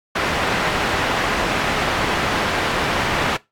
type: low-pass noise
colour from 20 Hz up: white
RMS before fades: -21 dBFS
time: 0.15-3.37 s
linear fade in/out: 10 ms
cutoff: 1900 Hz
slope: 12 dB/octave
effects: noise-tail reverb RT60 0.2 s tail -19 dB re dry + AAC 64 kbps